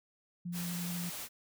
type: tone with vibrato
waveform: sine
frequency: 174.8 Hz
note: F3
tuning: 2 cents sharp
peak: -36 dBFS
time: 0.45-1.1 s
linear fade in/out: 10 ms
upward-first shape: triangle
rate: 12 Hz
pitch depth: 12 cents each way
type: noise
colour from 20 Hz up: white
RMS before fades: -42 dBFS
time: 0.52-1.29 s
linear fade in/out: 50 ms
effects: none